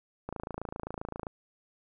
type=click train; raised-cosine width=1 ms; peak=-22 dBFS; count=28; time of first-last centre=0.29-1.268 s; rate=27.6 Hz; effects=none

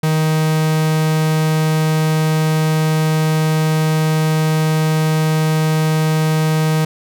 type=tone; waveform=45% pulse; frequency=156.8 Hz; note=D#3; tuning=14 cents sharp; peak=-13 dBFS; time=0.03-6.85 s; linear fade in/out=5 ms; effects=none

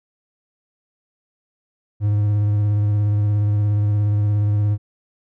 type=tone with vibrato; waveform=triangle; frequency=103.83 Hz; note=G#2; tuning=in tune; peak=-13 dBFS; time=2-4.78 s; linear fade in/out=50 ms; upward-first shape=sine; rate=17 Hz; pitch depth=22 cents each way; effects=none

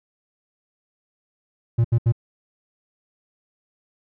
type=tone bursts; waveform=triangle; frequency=116.54 Hz; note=A#2; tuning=in tune; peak=-12 dBFS; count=3; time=1.78-2.123 s; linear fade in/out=10 ms; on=65 ms; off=74 ms; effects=none

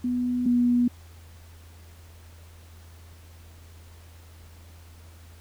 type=tone pair in turn; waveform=sine; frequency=246.9 / 243.1 Hz; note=B3 / B3; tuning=0 / -27 cents; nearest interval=unison; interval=27 cents; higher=first; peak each=-23 / -18 dBFS; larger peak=second; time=0.04-0.46 / 0.46-0.88 s; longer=neither; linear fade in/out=5 ms; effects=added 83 Hz sine -46 dBFS peak until 5.4 s + pink hiss -55 dBFS RMS until 5.4 s

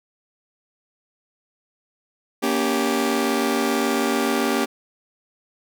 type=chord; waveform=sawtooth; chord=G diminished; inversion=first; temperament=just; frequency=235.2 / 282.2 / 392 Hz; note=Bb3 / Db4 / G4; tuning=+16 / +31 / 0 cents; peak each=-20 dBFS; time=2.42-4.66 s; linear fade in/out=20 ms; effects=none

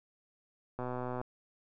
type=click train; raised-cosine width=1 ms; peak=-24 dBFS; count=54; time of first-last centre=0.79-1.214 s; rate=125 Hz; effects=none

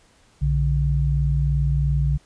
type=tone pair together; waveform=sine; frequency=60.5 / 143.44 Hz; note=B1 / D3; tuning=-35 / -40 cents; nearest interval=octave + minor third; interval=1495 cents; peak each=-20 dBFS; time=0.41-2.18 s; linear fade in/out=20 ms; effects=pink hiss -57 dBFS RMS until 2.25 s + resampled to 22050 Hz

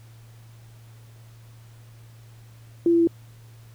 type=tone with pitch steps; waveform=sine; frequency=340 / 337.5 / 334.9 Hz; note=F4 / E4 / E4; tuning=-46 / +41 / +27 cents; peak=-15 dBFS; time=2.86-3.073 s; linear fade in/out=2 ms; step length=71 ms; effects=added 114 Hz sine -45 dBFS peak until 3.74 s + pink hiss -57 dBFS RMS until 3.74 s

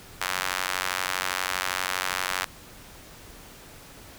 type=tone with high-pass filter; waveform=sawtooth; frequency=92.5 Hz; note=F#2; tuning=in tune; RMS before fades=-29 dBFS; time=0.21-2.45 s; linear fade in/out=5 ms; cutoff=1300 Hz; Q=1.1; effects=pink hiss -47 dBFS RMS until 4.18 s

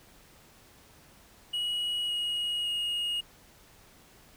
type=tone with pitch steps; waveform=triangle; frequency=2909 / 2889 / 2869 Hz; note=F#7 / F#7 / F7; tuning=-30 / -42 / +46 cents; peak=-27 dBFS; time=1.53-3.21 s; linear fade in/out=10 ms; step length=560 ms; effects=pink hiss -57 dBFS RMS until 4.36 s

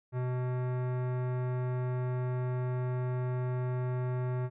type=tone with hard clipping; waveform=sine; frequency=125.7 Hz; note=B2; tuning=31 cents sharp; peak=-32 dBFS; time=0.12-4.5 s; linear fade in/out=50 ms; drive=18 dB; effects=resampled to 8000 Hz

